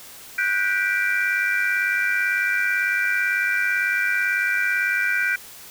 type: chord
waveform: sine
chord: G major seventh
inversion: third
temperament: just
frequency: 1470 / 1568 / 1960 / 2352 Hz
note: F#6 / G6 / B6 / D7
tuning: -12 / 0 / -14 / +2 cents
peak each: -23 / -23 / -27 / -24 dBFS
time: 0.38-5.36 s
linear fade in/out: 5 ms
effects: tanh soft clip ceiling -11 dBFS + white hiss -42 dBFS RMS until 5.7 s